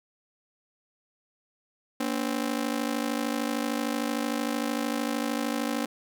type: ring-modulated tone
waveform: sawtooth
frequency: 262 Hz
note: C4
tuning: 2 cents sharp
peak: -20 dBFS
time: 2-5.86 s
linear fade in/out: 5 ms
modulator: 26.6 Hz
effects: none